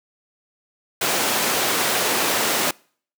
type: high-pass noise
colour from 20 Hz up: pink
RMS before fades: -21 dBFS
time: 1.01-2.71 s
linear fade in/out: 5 ms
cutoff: 340 Hz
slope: 12 dB/octave
effects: noise-tail reverb RT60 0.5 s tail -26 dB re dry